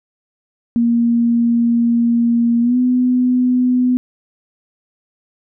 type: tone with pitch glide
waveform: sine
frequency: 234.8 to 250.2 Hz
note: A#3 to B3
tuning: +13 to +23 cents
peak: -11 dBFS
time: 0.76-3.97 s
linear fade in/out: 0 ms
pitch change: +110 cents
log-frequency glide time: 2.61-2.77 s
effects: none